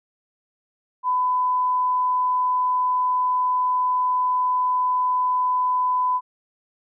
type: tone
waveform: sine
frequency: 1003 Hz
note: B5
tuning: 26 cents sharp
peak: -18 dBFS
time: 1.03-6.21 s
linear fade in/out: 50 ms
effects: none